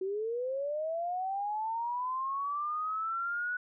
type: linear sweep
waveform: sine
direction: up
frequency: 370 to 1480 Hz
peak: -31 dBFS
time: 0.01-3.57 s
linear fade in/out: 5 ms
effects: none